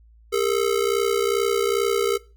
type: ring-modulated tone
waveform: square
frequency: 432.9 Hz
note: A4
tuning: 28 cents flat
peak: -17 dBFS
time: 0.32-2.18 s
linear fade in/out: 20 ms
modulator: 31.2 Hz
effects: noise-tail reverb RT60 0.3 s tail -19 dB re dry + added 56 Hz sine -49 dBFS peak until 2.36 s